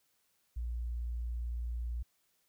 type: tone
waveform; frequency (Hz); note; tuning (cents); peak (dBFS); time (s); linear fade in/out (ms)
sine; 59; A#1; +22; -34; 0.56-2.03; 10
effects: white hiss -75 dBFS RMS until 2.48 s